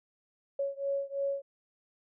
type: beating tone pair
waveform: sine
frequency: 554.4 / 557.4 Hz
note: C#5 / C#5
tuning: 0 / +9 cents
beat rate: 3 Hz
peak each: -33 / -34 dBFS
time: 0.59-1.42 s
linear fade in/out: 5 ms
effects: none